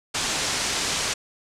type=low-pass noise; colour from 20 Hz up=white; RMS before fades=-26 dBFS; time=0.14-1.14 s; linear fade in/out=10 ms; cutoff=7800 Hz; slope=24 dB/octave; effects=low-pass 12000 Hz 12 dB/octave